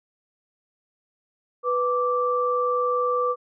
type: tone pair together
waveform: sine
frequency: 494.3 / 1170 Hz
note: B4 / D6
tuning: +1 / -7 cents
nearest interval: octave + minor third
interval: 1492 cents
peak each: -23 dBFS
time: 1.63-3.36 s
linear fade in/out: 50 ms
effects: none